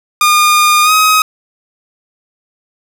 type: tone with pitch glide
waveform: sawtooth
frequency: 1215 to 1264.4 Hz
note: D#6 to D#6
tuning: -42 to +27 cents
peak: -3 dBFS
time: 0.21-1.22 s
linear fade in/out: 2 ms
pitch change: +69 cents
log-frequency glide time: 0.83-0.92 s
effects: none